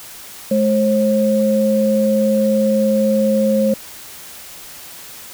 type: tone pair together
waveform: sine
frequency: 212.6 / 536 Hz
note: G#3 / C5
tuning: +41 / +42 cents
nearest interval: octave + major third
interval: 1601 cents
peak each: -15 dBFS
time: 0.51-3.74 s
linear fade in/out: 5 ms
effects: white hiss -36 dBFS RMS until 5.33 s